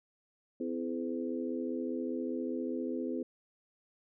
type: harmonic tone with a mistuned harmonic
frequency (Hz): 85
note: F2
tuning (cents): -46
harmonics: 3 / 4 / 5 / 6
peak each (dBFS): -36 / -38 / -40 / -42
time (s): 0.6-3.23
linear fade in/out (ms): 5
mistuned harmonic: 4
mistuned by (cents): -52
effects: none